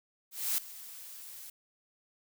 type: noise with ADSR envelope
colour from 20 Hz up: blue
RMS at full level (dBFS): -29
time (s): 0.31-1.5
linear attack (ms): 270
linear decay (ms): 4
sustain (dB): -18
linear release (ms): 4
effects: none